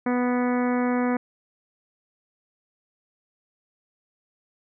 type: harmonic tone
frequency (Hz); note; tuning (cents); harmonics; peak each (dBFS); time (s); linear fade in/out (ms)
246.9; B3; 0; 1 / 2 / 3 / 4 / 5 / 6 / 7 / 8 / 9; -22 / -28 / -32 / -34 / -36 / -38 / -39 / -40 / -41; 0.06-1.17; 5
effects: none